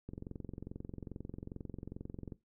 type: click train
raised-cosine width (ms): 3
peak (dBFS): -30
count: 51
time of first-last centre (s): 0.09-2.322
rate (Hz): 22.4
effects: noise-tail reverb RT60 0.2 s tail -18 dB re dry